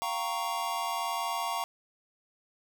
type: chord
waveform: square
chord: G half-diminished seventh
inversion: third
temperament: equal with one note detuned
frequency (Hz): 698.5 / 779.5 / 932.3 / 1108.7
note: F5 / G5 / Bb5 / Db6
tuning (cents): 0 / -10 / 0 / 0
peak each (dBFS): -37 / -40 / -35 / -36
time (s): 0.02-1.64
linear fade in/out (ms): 0
effects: none